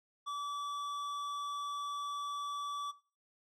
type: tone with tanh clipping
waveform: triangle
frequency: 1152 Hz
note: D6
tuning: 34 cents flat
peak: -38 dBFS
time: 0.26-2.92 s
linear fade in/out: 20 ms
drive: 16 dB
effects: noise-tail reverb RT60 0.4 s tail -19 dB re dry